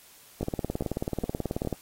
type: two click trains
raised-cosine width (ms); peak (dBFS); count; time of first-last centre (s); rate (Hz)
2; -15 / -18; 25 / 4; 0.43-1.727 / 0.41-1.65; 18.5 / 2.42
effects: white hiss -54 dBFS RMS until 1.81 s + AAC 48 kbps